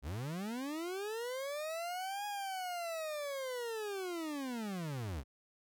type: linear two-way sweep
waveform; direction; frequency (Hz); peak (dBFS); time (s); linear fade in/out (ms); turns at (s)
40% pulse; up then down; 59.4 to 830.6 to 59.4; -37; 0.02-5.24; 50; 2.26
effects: none